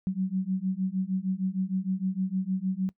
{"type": "beating tone pair", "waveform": "sine", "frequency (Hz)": [185, 191.5], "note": ["F#3", "G3"], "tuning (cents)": [0, -40], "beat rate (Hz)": 6.5, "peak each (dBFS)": -29, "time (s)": [0.07, 2.89], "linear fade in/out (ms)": 0, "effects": ["noise-tail reverb RT60 0.1 s tail -22 dB re dry"]}